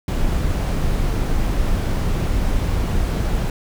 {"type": "noise", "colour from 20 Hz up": "brown", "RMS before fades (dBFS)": -19, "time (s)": [0.08, 3.5], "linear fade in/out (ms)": 2, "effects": []}